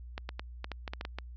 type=clicks; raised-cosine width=0.3 ms; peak=-21 dBFS; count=10; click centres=0.179 / 0.291 / 0.395 / 0.644 / 0.717 / 0.878 / 0.935 / 1.011 / 1.051 / 1.186 s; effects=added 60 Hz sine -43 dBFS peak until 1.36 s + resampled to 16000 Hz